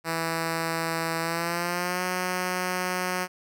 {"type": "tone with pitch glide", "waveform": "5% pulse", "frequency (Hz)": [164.3, 182.3], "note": ["E3", "F#3"], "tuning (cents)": [-5, -25], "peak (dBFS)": -15, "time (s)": [0.04, 3.28], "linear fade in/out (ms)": 50, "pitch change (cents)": 180, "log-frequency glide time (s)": [1.2, 2.03], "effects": []}